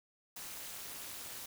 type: noise with amplitude modulation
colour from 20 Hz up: white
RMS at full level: -42 dBFS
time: 0.36-1.46 s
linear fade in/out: 5 ms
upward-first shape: sine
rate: 219 Hz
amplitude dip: 85%
effects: none